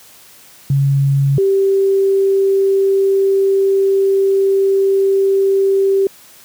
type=tone pair in turn; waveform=sine; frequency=138.59 / 390.2 Hz; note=C#3 / G4; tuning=0 / -8 cents; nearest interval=octave + tritone; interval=1792 cents; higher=second; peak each=-10 dBFS; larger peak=neither; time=0.7-1.38 / 1.38-6.07 s; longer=second; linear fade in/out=2 ms; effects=white hiss -43 dBFS RMS until 6.44 s + high-pass 60 Hz 12 dB/octave